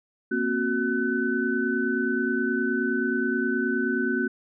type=tone cluster; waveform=sine; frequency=234.4 / 263.9 / 367.5 / 1507 Hz; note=A#3 / C4 / F#4 / F#6; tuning=+10 / +15 / -12 / +31 cents; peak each=-28 dBFS; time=0.31-4.28 s; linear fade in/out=10 ms; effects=none